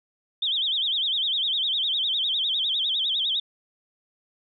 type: tone with vibrato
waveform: sine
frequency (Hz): 3418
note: G#7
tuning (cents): +49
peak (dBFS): -22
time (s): 0.42-3.4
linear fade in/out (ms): 5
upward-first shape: sine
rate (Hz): 9.9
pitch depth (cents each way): 190
effects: none